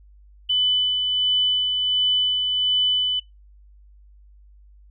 sine tone with tremolo, 3000 Hz, F#7, 23 cents sharp, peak -16 dBFS, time 0.49-3.2 s, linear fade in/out 10 ms, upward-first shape sine, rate 1.4 Hz, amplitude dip 35%, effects noise-tail reverb RT60 0.2 s tail -22 dB re dry + added 50 Hz sine -47 dBFS peak until 4.9 s

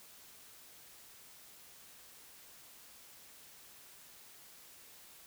silence, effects white hiss -57 dBFS RMS until 5.26 s

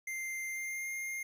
square tone with pitch glide, 2093 to 2119 Hz, C7 to C7, 0 to +21 cents, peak -37 dBFS, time 0.07-1.23 s, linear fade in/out 5 ms, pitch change +21 cents, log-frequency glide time 0.49-0.89 s, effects 11-bit

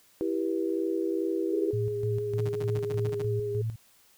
sine chord, E minor, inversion none, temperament equal with one note detuned, 329.6 / 392 / 483.2 Hz, E4 / G4 / B4, 0 / 0 / -38 cents, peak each -29 / -30 / -34 dBFS, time 0.21-1.71 s, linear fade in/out 0 ms
sine tone with vibrato, 412.5 Hz, G#4, 12 cents flat, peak -29 dBFS, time 1.52-3.62 s, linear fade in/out 10 ms, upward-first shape sine, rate 5.9 Hz, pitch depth 20 cents each way
sine tone with tremolo, 111.9 Hz, A2, 30 cents sharp, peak -27 dBFS, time 1.73-3.76 s, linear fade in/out 5 ms, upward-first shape square, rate 3.3 Hz, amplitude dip 65%
sawtooth tone bursts, 152.5 Hz, D#3, 34 cents flat, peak -31 dBFS, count 12, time 2.38-3.221 s, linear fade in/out 5 ms, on 27 ms, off 47 ms
effects white hiss -61 dBFS RMS until 4.17 s

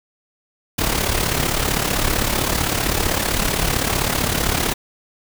pink noise with amplitude modulation, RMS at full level -17 dBFS, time 0.78-4.74 s, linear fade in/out 10 ms, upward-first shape sine, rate 35.6 Hz, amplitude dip 65%, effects none

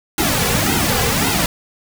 pink noise with flanger, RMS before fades -17 dBFS, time 0.18-1.46 s, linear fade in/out 2 ms, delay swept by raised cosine 1.7 to 3.3 ms, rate 1.8 Hz, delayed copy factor -1, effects none

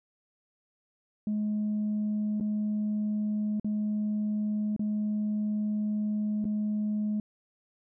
sine tone with dropouts, 211 Hz, G#3, 28 cents sharp, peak -25 dBFS, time 1.27-7.2 s, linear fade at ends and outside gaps 2 ms, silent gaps 2.4-2.408 / 3.598-3.645 / 4.764-4.794 / 6.444-6.452 s, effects tanh soft clip ceiling -24 dBFS

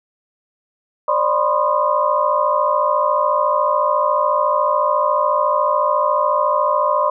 sine tone cluster, 545 / 599 / 998 / 1058 / 1224 Hz, C#5 / D5 / B5 / C6 / D#6, -29 / +34 / +18 / +19 / -29 cents, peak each -24 / -19 / -19 / -19 / -25 dBFS, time 1.08-7.1 s, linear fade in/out 5 ms, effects none

